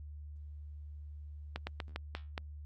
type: slowing click train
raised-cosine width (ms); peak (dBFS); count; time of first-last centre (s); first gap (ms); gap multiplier
0.3; -21; 6; 1.56-2.379; 110; 1.2
effects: added 74 Hz sine -44 dBFS peak until 2.65 s + Opus 48 kbps